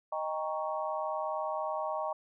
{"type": "chord", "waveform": "sine", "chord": "Eb dominant seventh", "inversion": "none", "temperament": "equal with one note detuned", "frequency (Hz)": [622.3, 793.1, 932.3, 1108.7], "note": ["Eb5", "G5", "Bb5", "Db6"], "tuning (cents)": [0, 20, 0, 0], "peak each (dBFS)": [-35, -38, -38, -38], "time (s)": [0.12, 2.13], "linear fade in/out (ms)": 5, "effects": []}